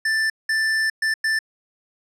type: tone bursts at uneven times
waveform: square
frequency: 1768 Hz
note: A6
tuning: 8 cents sharp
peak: -19 dBFS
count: 4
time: 0.05-0.3 / 0.49-0.9 / 1.02-1.14 / 1.24-1.39 s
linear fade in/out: 5 ms
effects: low-pass 8000 Hz 12 dB/octave